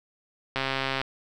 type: click train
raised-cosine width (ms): 0.3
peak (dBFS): -11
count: 62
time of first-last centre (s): 0.56-1.015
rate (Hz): 134
effects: none